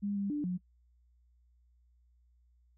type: tone with pitch steps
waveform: sine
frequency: 202.7 / 199.5 / 294.4 / 180.5 Hz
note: G#3 / G3 / D4 / F#3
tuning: -42 / +31 / +4 / -43 cents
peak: -31 dBFS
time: 0.02-0.58 s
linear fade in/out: 20 ms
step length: 140 ms
effects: noise-tail reverb RT60 0.1 s tail -25 dB re dry + added 60 Hz sine -64 dBFS peak until 2.77 s